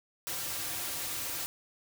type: noise with comb filter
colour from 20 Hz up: white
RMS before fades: -36 dBFS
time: 0.27-1.46 s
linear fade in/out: 0 ms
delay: 4.7 ms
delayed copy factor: -0.65
effects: none